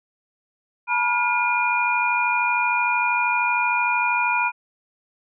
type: tone cluster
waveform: sine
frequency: 876 / 969 / 1420 / 2424 Hz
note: A5 / B5 / F6 / D#7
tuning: -8 / -33 / +28 / -46 cents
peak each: -29 / -22 / -26 / -22 dBFS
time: 0.87-4.52 s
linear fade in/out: 50 ms
effects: none